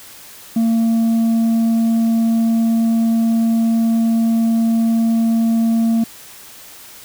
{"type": "tone with tanh clipping", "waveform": "triangle", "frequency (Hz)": 227.4, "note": "A#3", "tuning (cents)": -43, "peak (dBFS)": -13, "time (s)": [0.56, 6.04], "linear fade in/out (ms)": 5, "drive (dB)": 8, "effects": ["white hiss -39 dBFS RMS until 7.04 s"]}